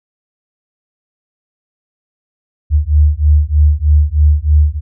sine beating tone pair, 73.42 / 76.62 Hz, D2 / D#2, 0 / -26 cents, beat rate 3.2 Hz, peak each -10 dBFS, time 2.7-4.81 s, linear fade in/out 50 ms, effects none

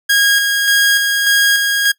sawtooth tone with tremolo, 1635 Hz, G#6, 28 cents flat, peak -6 dBFS, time 0.09-1.92 s, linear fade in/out 10 ms, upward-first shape square, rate 1.7 Hz, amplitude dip 35%, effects noise-tail reverb RT60 0.1 s tail -20 dB re dry

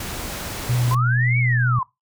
pink noise, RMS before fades -30 dBFS, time 0-0.95 s, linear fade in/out 5 ms
sine tone with vibrato, 122.1 Hz, B2, 19 cents flat, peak -17 dBFS, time 0.69-1.79 s, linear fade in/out 5 ms, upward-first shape triangle, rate 4.3 Hz, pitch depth 16 cents each way
sine linear two-way sweep, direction up then down, 987.8 to 2285 to 987.8 Hz, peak -21 dBFS, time 0.91-1.83 s, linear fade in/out 2 ms, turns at 1.38 s
effects noise-tail reverb RT60 0.2 s tail -21 dB re dry

